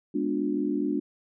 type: chord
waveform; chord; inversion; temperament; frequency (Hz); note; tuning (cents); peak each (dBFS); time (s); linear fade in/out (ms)
sine; G# diminished seventh; none; equal with one note detuned; 207.7 / 246.9 / 293.7 / 358.4; G#3 / B3 / D4 / F4; 0 / 0 / 0 / +45; -32 / -32 / -27 / -32; 0.14-1; 10
effects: none